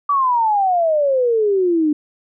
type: exponential sweep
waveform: sine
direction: down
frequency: 1166 to 293.7 Hz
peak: -13 dBFS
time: 0.09-1.93 s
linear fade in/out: 5 ms
effects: none